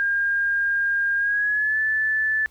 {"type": "tone with pitch glide", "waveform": "sine", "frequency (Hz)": [1611, 1746.7], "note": ["G6", "A6"], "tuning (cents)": [47, -13], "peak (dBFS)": -19, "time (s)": [0, 2.46], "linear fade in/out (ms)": 0, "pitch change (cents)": 140, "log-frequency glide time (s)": [1.17, 1.79], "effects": ["added 60 Hz sine -53 dBFS peak until 2.5 s", "pink hiss -58 dBFS RMS until 2.5 s"]}